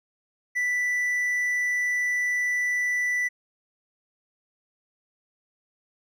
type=tone; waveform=triangle; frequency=1975.5 Hz; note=B6; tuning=in tune; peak=-21 dBFS; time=0.55-3.29 s; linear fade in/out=20 ms; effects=none